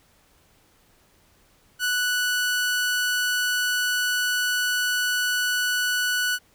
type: tone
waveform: sawtooth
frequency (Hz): 1480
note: F#6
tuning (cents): 0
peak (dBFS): -18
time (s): 1.79-6.39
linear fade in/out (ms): 50
effects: pink hiss -60 dBFS RMS until 6.54 s